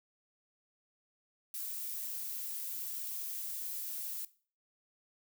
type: noise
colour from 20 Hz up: violet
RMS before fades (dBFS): -40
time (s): 1.54-4.25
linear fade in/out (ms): 2
effects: noise-tail reverb RT60 0.4 s tail -18 dB re dry

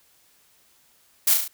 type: noise with echo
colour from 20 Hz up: blue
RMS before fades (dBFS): -18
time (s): 1.27-1.34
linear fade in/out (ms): 5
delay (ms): 35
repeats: 4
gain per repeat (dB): -4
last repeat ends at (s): 1.48
effects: white hiss -60 dBFS RMS until 1.53 s

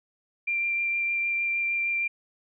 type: tone with vibrato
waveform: sine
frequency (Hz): 2372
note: D7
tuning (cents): +17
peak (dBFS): -24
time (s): 0.47-2.08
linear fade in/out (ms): 10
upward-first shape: sine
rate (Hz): 6.5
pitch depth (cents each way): 10
effects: none

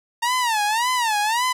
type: tone with vibrato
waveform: sawtooth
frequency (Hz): 916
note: A#5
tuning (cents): -31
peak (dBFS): -15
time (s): 0.22-1.53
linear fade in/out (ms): 10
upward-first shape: sine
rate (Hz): 1.8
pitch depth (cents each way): 180
effects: low-pass 12000 Hz 12 dB/octave

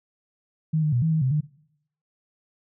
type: tone with pitch steps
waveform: sine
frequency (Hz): 157.3 / 152.4 / 121.6 / 160.9 / 158.2 / 130.2 / 151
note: D#3 / D#3 / B2 / E3 / D#3 / C3 / D3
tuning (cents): +19 / -36 / -26 / -42 / +29 / -8 / +48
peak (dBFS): -19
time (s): 0.73-1.409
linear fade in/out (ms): 10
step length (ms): 97
effects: noise-tail reverb RT60 0.7 s tail -21 dB re dry

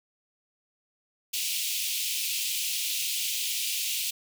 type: high-pass noise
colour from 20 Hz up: pink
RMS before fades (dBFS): -30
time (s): 1.33-4.11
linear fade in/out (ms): 10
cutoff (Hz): 2500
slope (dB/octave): 48
effects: none

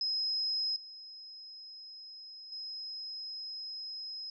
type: tone with level steps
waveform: sine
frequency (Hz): 5110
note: D#8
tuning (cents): +45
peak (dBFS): -30 / -46 / -39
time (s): 0.01-4.3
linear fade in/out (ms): 2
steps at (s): 0.76 / 2.52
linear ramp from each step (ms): 2
effects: none

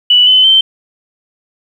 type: tone with pitch steps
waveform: sine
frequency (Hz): 2960 / 3033 / 3107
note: F#7 / F#7 / G7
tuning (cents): 0 / +42 / -16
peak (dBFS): -4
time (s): 0.1-0.61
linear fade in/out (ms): 5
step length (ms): 170
effects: 7-bit

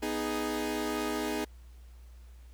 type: chord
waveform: sawtooth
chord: G# minor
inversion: first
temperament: equal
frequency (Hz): 246.9 / 311.1 / 415.3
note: B3 / D#4 / G#4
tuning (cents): 0 / 0 / 0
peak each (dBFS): -33 / -30 / -31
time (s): 0.02-1.45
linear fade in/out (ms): 10
effects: added 60 Hz sine -48 dBFS peak until 2.53 s + pink hiss -65 dBFS RMS until 2.53 s

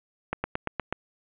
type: slowing click train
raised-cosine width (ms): 0.5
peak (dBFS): -12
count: 6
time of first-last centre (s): 0.33-0.926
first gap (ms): 110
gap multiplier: 1.04
effects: resampled to 8000 Hz + 7-bit

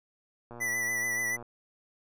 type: click train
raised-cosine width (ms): 1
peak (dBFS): -31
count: 110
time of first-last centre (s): 0.51-1.426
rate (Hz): 119
type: tone with vibrato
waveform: square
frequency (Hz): 1975.5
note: B6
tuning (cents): 0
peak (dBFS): -29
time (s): 0.6-1.37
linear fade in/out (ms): 20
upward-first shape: sine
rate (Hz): 7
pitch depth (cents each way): 29
effects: none

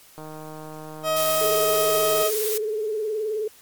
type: click train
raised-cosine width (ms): 1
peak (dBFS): -25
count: 318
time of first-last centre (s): 0.18-2.225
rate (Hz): 155
type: tone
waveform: 30% pulse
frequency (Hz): 632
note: D#5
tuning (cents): +27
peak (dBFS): -18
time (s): 1.03-2.31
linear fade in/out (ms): 50
type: noise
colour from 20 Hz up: blue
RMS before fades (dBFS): -27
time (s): 1.16-2.58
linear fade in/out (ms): 5
type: tone with vibrato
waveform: sine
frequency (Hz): 430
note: A4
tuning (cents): -40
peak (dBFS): -23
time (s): 1.41-3.48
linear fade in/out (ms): 5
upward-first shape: triangle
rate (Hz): 19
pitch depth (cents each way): 72
effects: white hiss -51 dBFS RMS until 3.61 s + MP3 96 kbps

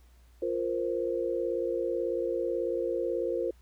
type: chord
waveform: sine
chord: F suspended fourth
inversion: none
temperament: just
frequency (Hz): 349.2 / 465.6 / 523.8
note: F4 / Bb4 / C5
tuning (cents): 0 / -2 / +2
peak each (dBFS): -32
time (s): 0.42-3.51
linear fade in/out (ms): 5
effects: added 60 Hz sine -55 dBFS peak until 3.61 s + pink hiss -67 dBFS RMS until 3.61 s

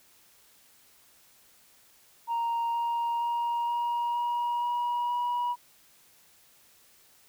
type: tone with pitch steps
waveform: sine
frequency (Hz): 932 / 937.9 / 943.9 / 949.9 / 956 / 962.1 / 968.2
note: A#5 / A#5 / A#5 / A#5 / A#5 / B5 / B5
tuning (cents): -1 / +10 / +21 / +32 / +43 / -46 / -35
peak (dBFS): -24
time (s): 2.27-5.56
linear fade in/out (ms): 50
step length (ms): 470
effects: tanh soft clip ceiling -25 dBFS + white hiss -60 dBFS RMS until 7.28 s

